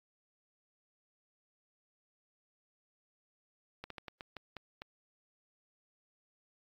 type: slowing click train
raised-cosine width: 0.3 ms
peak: -27 dBFS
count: 8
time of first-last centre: 3.84-4.819 s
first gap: 63 ms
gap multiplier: 1.26
effects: AAC 32 kbps